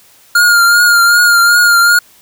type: tone with vibrato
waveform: square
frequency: 1413 Hz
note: F6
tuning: 20 cents sharp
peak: -6 dBFS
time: 0.35-1.99 s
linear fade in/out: 5 ms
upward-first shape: triangle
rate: 2.6 Hz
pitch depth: 39 cents each way
effects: white hiss -45 dBFS RMS until 2.21 s